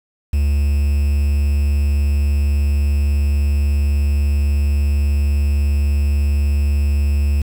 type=tone with quantisation; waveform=triangle; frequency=71.8 Hz; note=D2; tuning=39 cents flat; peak=-11 dBFS; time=0.33-7.42 s; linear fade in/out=5 ms; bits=6; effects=none